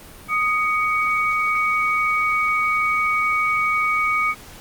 sine tone pair together, 1242.8 / 2244 Hz, D#6 / C#7, -2 / +21 cents, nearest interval minor seventh, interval 1023 cents, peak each -20 dBFS, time 0.28-4.35 s, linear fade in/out 50 ms, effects pink hiss -42 dBFS RMS until 4.6 s + Opus 32 kbps

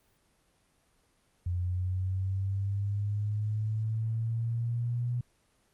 sine linear sweep, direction up, 88 to 122.3 Hz, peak -28 dBFS, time 1.46-5.21 s, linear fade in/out 5 ms, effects pink hiss -69 dBFS RMS until 5.73 s + Opus 24 kbps

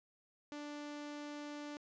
sawtooth tone, 293.7 Hz, D4, in tune, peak -40 dBFS, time 0.52-1.77 s, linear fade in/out 0 ms, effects resampled to 16000 Hz

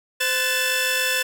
sawtooth tone cluster, 515 / 1491 / 1749 / 2649 / 3451 Hz, C5 / F#6 / A6 / E7 / A7, -28 / +13 / -11 / +8 / -34 cents, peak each -25 / -26 / -21 / -21 / -27 dBFS, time 0.2-1.23 s, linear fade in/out 10 ms, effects none

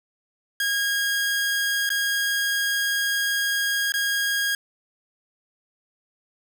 sawtooth tone with dropouts, 1633 Hz, G#6, 30 cents flat, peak -18 dBFS, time 0.6-4.55 s, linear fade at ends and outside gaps 2 ms, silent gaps 1.892-1.902 / 3.921-3.939 s, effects none

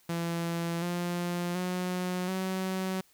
sawtooth tone with pitch steps, 168.9 / 175.06 / 181.44 / 188.06 Hz, E3 / F3 / F#3 / F#3, +42 / +4 / -34 / +28 cents, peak -26 dBFS, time 0.09-3.01 s, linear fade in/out 5 ms, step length 730 ms, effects white hiss -64 dBFS RMS until 3.13 s

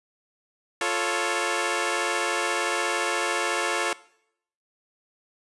10% pulse chord, F augmented, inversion none, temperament equal, 349.2 / 440 / 554.4 Hz, F4 / A4 / C#5, 0 / 0 / 0 cents, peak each -20 dBFS, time 0.81-3.93 s, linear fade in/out 2 ms, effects noise-tail reverb RT60 0.7 s tail -20 dB re dry + resampled to 24000 Hz

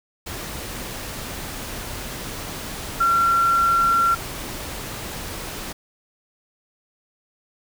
sine tone in noise, 1366 Hz, F6, 39 cents flat, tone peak -15 dBFS, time 3-4.15 s, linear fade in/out 10 ms, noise pink, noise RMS -32 dBFS, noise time 0.26-5.73 s, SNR +14 dB, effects none

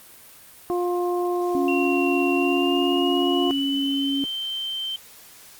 harmonic tone, 353.7 Hz, F4, 22 cents sharp, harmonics 1 / 2 / 3, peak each -22 / -28 / -32 dBFS, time 0.7-3.51 s, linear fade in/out 0 ms
sine tone, 276.8 Hz, C#4, 2 cents flat, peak -22 dBFS, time 1.55-4.24 s, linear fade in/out 0 ms
sine tone with pitch glide, 2743 to 3115 Hz, F7 to G7, -32 to -12 cents, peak -26 dBFS, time 1.68-4.96 s, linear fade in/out 2 ms, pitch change +220 cents, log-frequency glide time 2.36-4.27 s
effects white hiss -47 dBFS RMS until 5.59 s + Opus 32 kbps

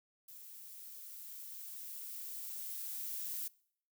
violet noise with level ramp, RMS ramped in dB -53 to -40 dBFS, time 0.28-3.48 s, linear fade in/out 5 ms, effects noise-tail reverb RT60 0.6 s tail -23 dB re dry

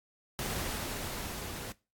pink noise with level ramp, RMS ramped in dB -35 to -42 dBFS, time 0.39-1.72 s, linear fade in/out 0 ms, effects noise-tail reverb RT60 0.3 s tail -22 dB re dry + AAC 64 kbps

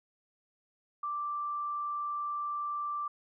sine tone, 1174.7 Hz, D6, in tune, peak -32 dBFS, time 1.03-3.08 s, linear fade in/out 5 ms, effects none

